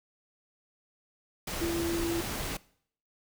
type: tone in noise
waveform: sine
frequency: 337.2 Hz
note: E4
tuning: 39 cents sharp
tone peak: -29 dBFS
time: 1.61-2.21 s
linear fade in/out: 5 ms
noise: pink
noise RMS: -35 dBFS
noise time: 1.47-2.57 s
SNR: +3 dB
effects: noise-tail reverb RT60 0.6 s tail -21 dB re dry